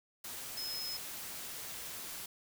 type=tone in noise; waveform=sine; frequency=5140 Hz; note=E8; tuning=45 cents flat; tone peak=-38 dBFS; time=0.57-0.97 s; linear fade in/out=5 ms; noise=white; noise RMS=-44 dBFS; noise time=0.24-2.26 s; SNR=+3 dB; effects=none